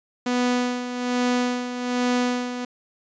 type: tone with tremolo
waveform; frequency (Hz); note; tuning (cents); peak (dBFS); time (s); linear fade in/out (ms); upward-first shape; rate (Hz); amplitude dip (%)
sawtooth; 246.9; B3; 0; -15; 0.26-2.65; 5; sine; 1.2; 65
effects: resampled to 16000 Hz